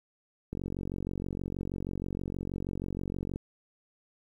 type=click train; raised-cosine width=3 ms; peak=-22 dBFS; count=132; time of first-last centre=0.53-3.359 s; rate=46.3 Hz; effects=10-bit